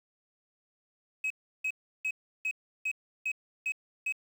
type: tone bursts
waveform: sine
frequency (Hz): 2551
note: D#7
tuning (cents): +43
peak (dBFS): -26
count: 8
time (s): 1.24-4.124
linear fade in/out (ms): 5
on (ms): 63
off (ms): 340
effects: tanh soft clip ceiling -27 dBFS + 9-bit